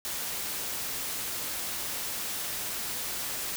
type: noise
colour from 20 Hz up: white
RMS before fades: -34 dBFS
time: 0.05-3.56 s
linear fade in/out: 0 ms
effects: none